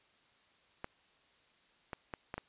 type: clicks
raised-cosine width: 0.5 ms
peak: -24 dBFS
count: 5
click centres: 0.844 / 1.932 / 2.138 / 2.341 / 2.38 s
effects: white hiss -68 dBFS RMS until 2.48 s + resampled to 8000 Hz